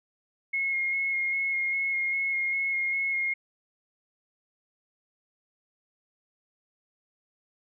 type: tone with vibrato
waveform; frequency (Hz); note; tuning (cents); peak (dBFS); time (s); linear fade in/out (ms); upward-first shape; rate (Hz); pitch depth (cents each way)
sine; 2159; C#7; -46; -25; 0.53-3.34; 10; square; 2.5; 14
effects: none